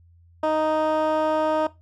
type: tone with band-pass filter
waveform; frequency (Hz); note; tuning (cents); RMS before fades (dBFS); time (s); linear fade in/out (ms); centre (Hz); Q
15% pulse; 311.1; D#4; 0; -22; 0.43-1.67; 5; 670; 1.3
effects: noise-tail reverb RT60 0.2 s tail -17 dB re dry + added 85 Hz sine -51 dBFS peak until 1.81 s